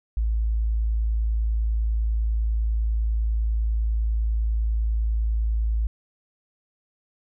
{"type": "tone", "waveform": "sine", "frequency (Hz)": 55, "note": "A1", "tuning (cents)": 0, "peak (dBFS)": -20, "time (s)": [0.17, 5.87], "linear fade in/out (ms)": 0, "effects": []}